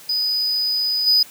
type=tone with level steps; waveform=triangle; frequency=4978 Hz; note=D#8; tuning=in tune; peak=-17 / -11 dBFS; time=0.09-1.23 s; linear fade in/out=5 ms; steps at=1.06 s; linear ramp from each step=20 ms; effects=white hiss -43 dBFS RMS until 1.3 s + high-pass 60 Hz 12 dB/octave